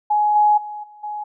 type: tone with level steps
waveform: sine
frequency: 839 Hz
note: G#5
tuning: 17 cents sharp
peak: -14 / -11 / -28 / -41 / -25 dBFS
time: 0.1-1.24 s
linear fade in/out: 10 ms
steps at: 0.35 / 0.57 / 0.83 / 1.03 s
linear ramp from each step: 10 ms
effects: none